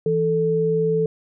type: tone pair together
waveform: sine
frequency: 164.81 / 440 Hz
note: E3 / A4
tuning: 0 / 0 cents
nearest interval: octave + perfect fourth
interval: 1700 cents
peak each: -23 / -18 dBFS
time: 0.06-1.06 s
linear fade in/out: 2 ms
effects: none